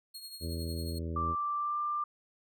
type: tone with tremolo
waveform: sawtooth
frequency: 4285 Hz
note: C8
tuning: 40 cents sharp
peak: -38 dBFS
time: 0.14-0.99 s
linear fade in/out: 10 ms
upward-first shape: triangle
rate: 11 Hz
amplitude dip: 65%
type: harmonic tone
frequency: 82.41 Hz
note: E2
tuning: in tune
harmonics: 1 / 2 / 3 / 4 / 5 / 6 / 7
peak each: -35 / -42 / -43 / -44 / -46 / -51 / -51 dBFS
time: 0.4-1.36 s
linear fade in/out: 50 ms
type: tone with pitch glide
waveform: sine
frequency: 1174.7 to 1188.3 Hz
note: D6 to D6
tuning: 0 to +20 cents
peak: -30 dBFS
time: 1.16-2.04 s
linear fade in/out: 5 ms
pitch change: +20 cents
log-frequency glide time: 1.57-1.78 s
effects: none

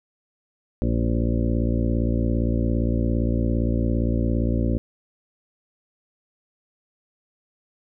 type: harmonic tone with a mistuned harmonic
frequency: 57.5 Hz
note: A#1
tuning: 23 cents flat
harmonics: 1 / 2 / 3 / 4 / 5 / 6 / 7 / 9 / 10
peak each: -23 / -25 / -36 / -26 / -29 / -32 / -37 / -34 / -37 dBFS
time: 0.82-4.78 s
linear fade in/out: 0 ms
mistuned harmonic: 9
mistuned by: -23 cents
effects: none

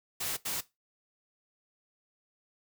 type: noise bursts at uneven times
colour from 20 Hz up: white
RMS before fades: -34 dBFS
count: 2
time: 0.2-0.37 / 0.45-0.61 s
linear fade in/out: 10 ms
effects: noise-tail reverb RT60 0.2 s tail -17 dB re dry

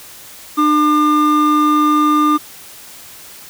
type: tone pair together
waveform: triangle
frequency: 300 / 1200 Hz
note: D4 / D6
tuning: +37 / +37 cents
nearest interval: 2 octaves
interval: 2400 cents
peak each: -10 dBFS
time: 0.57-2.38 s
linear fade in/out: 20 ms
effects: tanh soft clip ceiling -3 dBFS + white hiss -37 dBFS RMS until 3.49 s

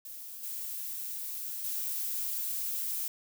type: noise with level steps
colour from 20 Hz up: violet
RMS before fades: -44 / -38 / -34 dBFS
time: 0.05-3.08 s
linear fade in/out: 2 ms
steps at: 0.43 / 1.64 s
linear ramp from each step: 5 ms
effects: none

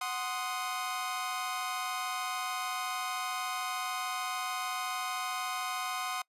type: chord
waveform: sawtooth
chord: C diminished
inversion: second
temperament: equal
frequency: 740 / 1046.5 / 1244.5 Hz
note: Gb5 / C6 / Eb6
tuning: 0 / 0 / 0 cents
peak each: -34 dBFS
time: 0.01-6.22 s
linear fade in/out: 5 ms
effects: noise-tail reverb RT60 0.1 s tail -25 dB re dry + resampled to 32000 Hz

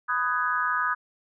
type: chord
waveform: sine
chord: G# minor seventh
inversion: first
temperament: just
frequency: 996.7 / 1245.9 / 1495.1 / 1661.2 Hz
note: B5 / D#6 / F#6 / G#6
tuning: +16 / +2 / +18 / 0 cents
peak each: -31 / -26 / -29 / -30 dBFS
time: 0.08-0.95 s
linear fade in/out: 20 ms
effects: none

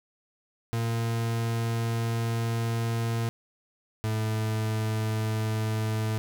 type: tone pair in turn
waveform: 40% pulse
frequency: 115.1 / 109.29 Hz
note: A#2 / A2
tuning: -22 / -11 cents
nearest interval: minor second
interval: 89 cents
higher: first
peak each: -25 dBFS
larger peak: neither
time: 0.73-3.29 / 4.04-6.18 s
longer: first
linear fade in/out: 0 ms
effects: none

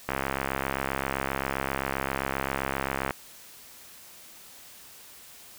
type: click train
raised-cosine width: 0.5 ms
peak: -12 dBFS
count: 205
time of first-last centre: 0.09-3.108 s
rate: 67.6 Hz
effects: white hiss -49 dBFS RMS until 5.58 s

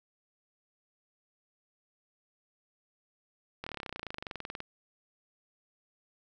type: slowing click train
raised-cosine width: 0.3 ms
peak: -22 dBFS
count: 27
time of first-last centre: 3.64-4.604 s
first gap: 25 ms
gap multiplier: 1.03
effects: none

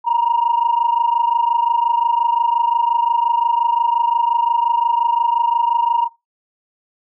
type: tone pair together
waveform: sine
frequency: 932.3 / 958 Hz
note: A#5 / A#5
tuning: 0 / +47 cents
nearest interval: unison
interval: 47 cents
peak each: -15 dBFS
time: 0.04-6.09 s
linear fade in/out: 50 ms
effects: noise-tail reverb RT60 0.2 s tail -17 dB re dry + tanh soft clip ceiling -8 dBFS

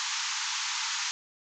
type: band-pass noise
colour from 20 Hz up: white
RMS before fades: -32 dBFS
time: 0-1.11 s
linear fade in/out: 0 ms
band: 830 to 7100 Hz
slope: 96 dB/octave
effects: none

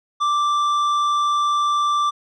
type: tone with tanh clipping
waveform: sine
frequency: 1174.7 Hz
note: D6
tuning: in tune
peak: -18 dBFS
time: 0.2-2.11 s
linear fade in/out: 20 ms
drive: 9 dB
effects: none

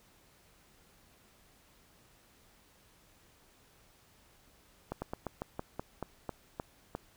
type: slowing click train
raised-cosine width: 1 ms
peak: -22 dBFS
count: 11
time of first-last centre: 4.92-6.95 s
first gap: 100 ms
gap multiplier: 1.15
effects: pink hiss -64 dBFS RMS until 7.16 s

